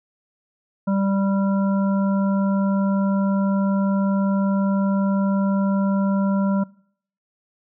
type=harmonic tone; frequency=196.1 Hz; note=G3; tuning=1 cent sharp; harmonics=1 / 3 / 5 / 7; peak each=-18 / -28 / -32 / -35 dBFS; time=0.87-6.64 s; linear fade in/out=10 ms; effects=noise-tail reverb RT60 0.6 s tail -23 dB re dry